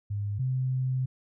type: tone pair in turn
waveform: sine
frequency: 102.1 / 129.48 Hz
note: G#2 / C3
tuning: -29 / -18 cents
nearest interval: major third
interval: 411 cents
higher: second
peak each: -28 / -25 dBFS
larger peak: second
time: 0.1-0.39 / 0.39-1.06 s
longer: second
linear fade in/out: 10 ms
effects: none